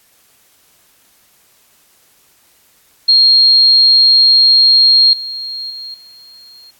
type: tone with level steps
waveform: sine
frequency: 4240 Hz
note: C8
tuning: 22 cents sharp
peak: -5 / -21 / -25 / -37 dBFS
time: 3.08-6.71 s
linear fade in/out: 10 ms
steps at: 5.13 / 5.7 / 5.94 s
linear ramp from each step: 2 ms
effects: white hiss -52 dBFS RMS until 6.79 s + AAC 64 kbps